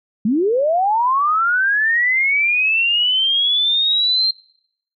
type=linear sweep; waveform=sine; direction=up; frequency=196 to 4186 Hz; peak=-13 dBFS; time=0.25-4.31 s; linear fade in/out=5 ms; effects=noise-tail reverb RT60 0.7 s tail -23 dB re dry + MP3 64 kbps